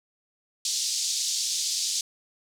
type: band-pass noise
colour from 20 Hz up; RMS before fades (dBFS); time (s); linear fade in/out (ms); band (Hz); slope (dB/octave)
white; -28; 0.65-2.01; 2; 4000 to 7100; 24
effects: none